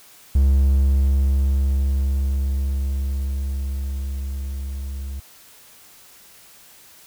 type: tone with level ramp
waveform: triangle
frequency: 68 Hz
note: C#2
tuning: 33 cents flat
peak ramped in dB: -10 to -25 dBFS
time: 0.35-5.2 s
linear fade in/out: 5 ms
effects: white hiss -48 dBFS RMS until 7.06 s